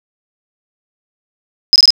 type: tone bursts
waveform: sine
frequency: 5060 Hz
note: D#8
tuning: 28 cents sharp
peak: -3 dBFS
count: 4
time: 1.73-1.905 s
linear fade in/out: 0 ms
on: 28 ms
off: 21 ms
effects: none